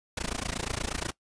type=noise with amplitude modulation; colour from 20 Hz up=pink; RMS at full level=-29 dBFS; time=0.17-1.12 s; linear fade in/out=5 ms; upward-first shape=sine; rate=28.4 Hz; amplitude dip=100%; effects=noise-tail reverb RT60 0.1 s tail -20 dB re dry + resampled to 22050 Hz